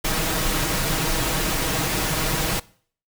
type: noise with comb filter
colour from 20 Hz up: pink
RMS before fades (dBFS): -23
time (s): 0.04-2.6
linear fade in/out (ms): 10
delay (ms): 6.3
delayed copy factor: +0.6
effects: noise-tail reverb RT60 0.5 s tail -21 dB re dry